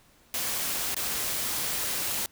white noise with dropouts, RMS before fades -30 dBFS, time 0.34-2.26 s, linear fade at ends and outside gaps 1 ms, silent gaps 0.945-0.965 s, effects pink hiss -60 dBFS RMS until 2.31 s

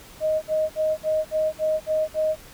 sine tone bursts, 624 Hz, D#5, 5 cents sharp, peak -19 dBFS, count 8, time 0.2-2.359 s, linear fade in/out 50 ms, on 220 ms, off 57 ms, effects pink hiss -46 dBFS RMS until 2.53 s

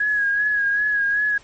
sine tone with vibrato, 1661.2 Hz, G#6, in tune, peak -17 dBFS, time 0-1.38 s, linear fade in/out 5 ms, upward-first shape sine, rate 2.6 Hz, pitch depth 40 cents each way, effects pink hiss -49 dBFS RMS until 1.43 s + MP3 32 kbps

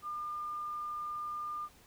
sine tone, 1204 Hz, D6, 43 cents sharp, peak -36 dBFS, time 0.02-1.69 s, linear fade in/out 50 ms, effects pink hiss -61 dBFS RMS until 1.86 s

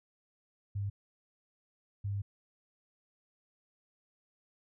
sine tone bursts at uneven times, 100.3 Hz, G2, 40 cents sharp, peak -32 dBFS, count 2, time 0.75-0.9 / 2.04-2.22 s, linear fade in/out 10 ms, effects none

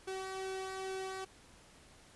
sawtooth tone with flanger, 380.6 Hz, F#4, 49 cents sharp, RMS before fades -41 dBFS, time 0.07-1.25 s, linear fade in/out 10 ms, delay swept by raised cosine 1.6 to 2.31 ms, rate 2.3 Hz, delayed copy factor -0.5, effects pink hiss -60 dBFS RMS until 2.15 s + resampled to 24000 Hz

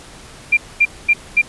sine tone bursts, 2384 Hz, D7, 25 cents sharp, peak -8 dBFS, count 4, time 0.52-1.418 s, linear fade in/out 10 ms, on 52 ms, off 230 ms, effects pink hiss -39 dBFS RMS until 1.48 s + resampled to 24000 Hz

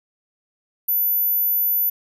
sine tone, 14000 Hz, A9, 10 cents flat, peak -15 dBFS, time 0.88-1.9 s, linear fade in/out 10 ms, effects tanh soft clip ceiling -15 dBFS

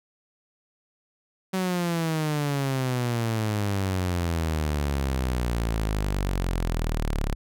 sawtooth exponential sweep, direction down, 190 to 34.47 Hz, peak -20 dBFS, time 1.53-7.35 s, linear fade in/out 10 ms, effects none

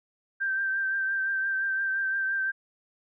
sine tone with vibrato, 1568 Hz, G6, in tune, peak -25 dBFS, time 0.4-2.52 s, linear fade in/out 20 ms, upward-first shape triangle, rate 5.8 Hz, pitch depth 31 cents each way, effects none

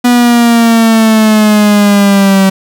45% pulse exponential sweep, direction down, 245.4 to 191.5 Hz, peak -4 dBFS, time 0.04-2.5 s, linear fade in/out 10 ms, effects none

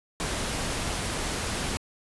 pink noise, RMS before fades -30 dBFS, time 0.2-1.77 s, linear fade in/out 0 ms, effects resampled to 24000 Hz

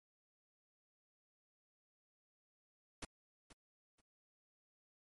pink noise with echo, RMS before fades -45 dBFS, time 3.02-3.05 s, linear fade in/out 5 ms, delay 480 ms, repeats 2, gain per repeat -14 dB, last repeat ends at 4.01 s, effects MP3 48 kbps

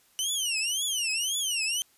20% pulse tone with vibrato, 2960 Hz, F#7, in tune, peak -21 dBFS, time 0.19-1.82 s, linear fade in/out 0 ms, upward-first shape triangle, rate 1.9 Hz, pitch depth 280 cents each way, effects white hiss -63 dBFS RMS until 1.97 s + resampled to 32000 Hz

